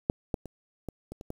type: clicks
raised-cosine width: 2 ms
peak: -10 / -14 / -27 / -22 / -26 / -29 / -22 dBFS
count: 7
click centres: 0.099 / 0.342 / 0.457 / 0.887 / 1.12 / 1.211 / 1.304 s
effects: 8-bit